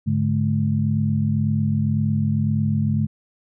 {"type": "tone cluster", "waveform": "sine", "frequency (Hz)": [103.4, 145.3, 213.3], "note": ["G#2", "D3", "G#3"], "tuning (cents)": [-7, -18, 46], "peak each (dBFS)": -22, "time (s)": [0.06, 3.07], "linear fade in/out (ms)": 20, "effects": []}